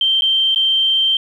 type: tone with dropouts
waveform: sine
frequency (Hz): 3136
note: G7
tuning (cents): 0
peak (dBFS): -12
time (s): 0.01-1.17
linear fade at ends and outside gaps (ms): 2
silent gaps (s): 0.21-0.22 / 0.547-0.559
effects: 8-bit